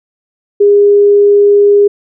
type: tone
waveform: sine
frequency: 407.6 Hz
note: G#4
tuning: 32 cents flat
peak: -3 dBFS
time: 0.6-1.88 s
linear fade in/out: 10 ms
effects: none